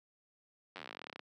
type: slowing click train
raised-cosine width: 0.3 ms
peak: -28 dBFS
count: 23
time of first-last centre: 0.76-1.194 s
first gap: 10 ms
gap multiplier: 1.06
effects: high-pass 200 Hz 12 dB/octave